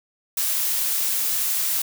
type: noise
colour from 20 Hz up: blue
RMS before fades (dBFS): -23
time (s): 0.37-1.82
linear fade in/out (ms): 5
effects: none